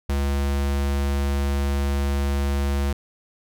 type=tone; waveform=square; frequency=70 Hz; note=C#2; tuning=18 cents sharp; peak=-21 dBFS; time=0.09-2.93 s; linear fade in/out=5 ms; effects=none